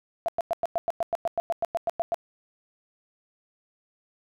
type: tone bursts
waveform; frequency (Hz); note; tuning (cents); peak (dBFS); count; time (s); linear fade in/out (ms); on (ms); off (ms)
sine; 677; E5; +46; -22; 16; 0.26-2.144; 0; 24; 100
effects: none